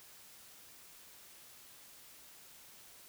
silence, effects white hiss -57 dBFS RMS until 3.08 s

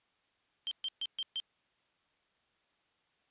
sine tone bursts, 3142 Hz, G7, 3 cents sharp, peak -33 dBFS, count 5, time 0.67-1.4 s, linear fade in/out 0 ms, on 42 ms, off 130 ms, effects white hiss -74 dBFS RMS until 3.3 s + resampled to 8000 Hz

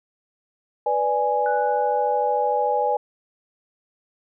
sine chord, G# diminished, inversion first, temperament equal, 493.9 / 587.3 / 830.6 Hz, B4 / D5 / G#5, 0 / 0 / 0 cents, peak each -24 / -25 / -21 dBFS, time 0.86-2.97 s, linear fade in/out 5 ms
sine tone with exponential decay, 1480 Hz, F#6, in tune, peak -28 dBFS, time 1.46-2.8 s, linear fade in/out 1 ms, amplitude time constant 290 ms
effects none

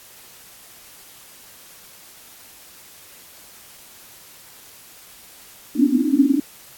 white band-pass noise, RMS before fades -17 dBFS, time 5.75-6.4 s, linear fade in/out 5 ms, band 250 to 300 Hz, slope 96 dB/octave, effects white hiss -45 dBFS RMS until 6.77 s + AAC 64 kbps

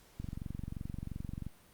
click train, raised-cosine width 5 ms, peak -27 dBFS, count 30, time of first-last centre 0.2-1.466 s, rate 22.9 Hz, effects pink hiss -62 dBFS RMS until 1.73 s + Opus 48 kbps

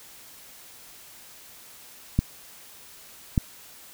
clicks, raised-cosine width 5 ms, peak -7 dBFS, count 2, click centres 2.19 / 3.378 s, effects white hiss -48 dBFS RMS until 3.93 s

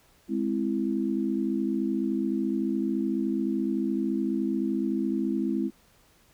sine chord, Ab augmented, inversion none, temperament equal with one note detuned, 207.7 / 261.6 / 331.2 Hz, Ab3 / C4 / E4, 0 / 0 / +8 cents, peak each -29 dBFS, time 0.28-5.71 s, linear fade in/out 50 ms, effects pink hiss -61 dBFS RMS until 6.33 s

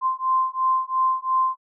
sine beating tone pair, 1041 / 1043.9 Hz, C6 / C6, -9 / -4 cents, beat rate 2.9 Hz, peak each -22 dBFS, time 0.01-1.57 s, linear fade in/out 50 ms, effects none

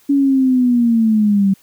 sine linear sweep, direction down, 283.7 to 191.6 Hz, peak -10 dBFS, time 0.09-1.54 s, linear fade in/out 10 ms, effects white hiss -52 dBFS RMS until 1.62 s

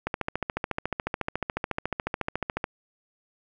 click train, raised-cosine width 0.5 ms, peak -12 dBFS, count 37, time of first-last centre 0.07-2.641 s, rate 14 Hz, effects none

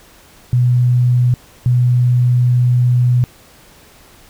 sine tone bursts at uneven times, 123.47 Hz, B2, in tune, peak -9 dBFS, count 2, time 0.53-1.34 / 1.66-3.24 s, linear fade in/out 0 ms, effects pink hiss -45 dBFS RMS until 4.29 s

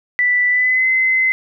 sine tone with pitch glide, 1975.5 to 2051 Hz, B6 to C7, 0 to -35 cents, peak -12 dBFS, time 0.19-1.32 s, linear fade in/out 0 ms, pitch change +65 cents, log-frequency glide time 0.49-0.88 s, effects none

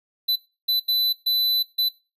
square tone bursts at uneven times, 4000 Hz, B7, 21 cents sharp, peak -19 dBFS, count 5, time 0.28-0.36 / 0.68-0.8 / 0.88-1.13 / 1.26-1.63 / 1.78-1.89 s, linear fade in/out 10 ms, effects noise-tail reverb RT60 0.3 s tail -21 dB re dry + resampled to 32000 Hz

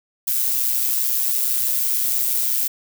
violet noise with amplitude modulation, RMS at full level -18 dBFS, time 0.27-2.68 s, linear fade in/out 10 ms, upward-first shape sine, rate 126 Hz, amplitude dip 55%, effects none

